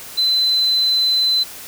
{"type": "tone", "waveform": "triangle", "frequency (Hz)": 4040, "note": "B7", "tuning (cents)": 39, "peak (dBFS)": -10, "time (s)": [0.17, 1.44], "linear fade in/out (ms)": 20, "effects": ["tanh soft clip ceiling -12 dBFS", "white hiss -35 dBFS RMS until 1.67 s"]}